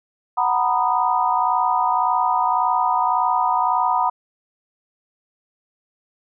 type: chord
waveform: sine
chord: B major seventh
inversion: second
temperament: just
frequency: 740.8 / 926 / 987.8 / 1234.7 Hz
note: F#5 / A#5 / B5 / D#6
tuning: +2 / -12 / 0 / -14 cents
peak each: -22 / -22 / -20 / -24 dBFS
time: 0.37-4.1 s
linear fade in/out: 10 ms
effects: none